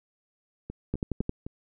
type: two click trains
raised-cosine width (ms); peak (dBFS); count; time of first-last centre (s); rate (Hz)
3; -15 / -23; 5 / 4; 0.94-1.294 / 0.7-1.465; 11.3 / 3.92
effects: none